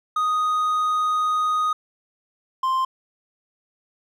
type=tone pair in turn; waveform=triangle; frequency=1244.5 / 1046.5 Hz; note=D#6 / C6; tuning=0 / 0 cents; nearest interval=minor third; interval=300 cents; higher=first; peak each=-17 dBFS; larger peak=neither; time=0.16-1.73 / 2.63-2.85 s; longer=first; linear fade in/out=5 ms; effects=none